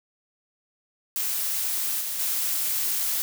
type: noise with level steps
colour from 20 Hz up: blue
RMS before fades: -27 / -30 / -26 dBFS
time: 1.16-3.22 s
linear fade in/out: 0 ms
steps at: 2 / 2.19 s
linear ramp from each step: 10 ms
effects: none